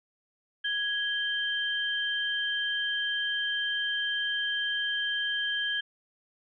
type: tone pair together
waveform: sine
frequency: 1661.2 / 3139 Hz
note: G#6 / G7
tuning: 0 / +2 cents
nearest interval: major seventh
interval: 1102 cents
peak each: -30 / -30 dBFS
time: 0.64-5.81 s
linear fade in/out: 10 ms
effects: none